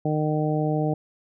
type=harmonic tone; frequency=153 Hz; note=D#3; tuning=29 cents flat; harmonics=1 / 2 / 3 / 4 / 5; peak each=-24 / -27 / -29 / -30 / -31 dBFS; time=0.05-0.94 s; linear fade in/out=5 ms; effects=none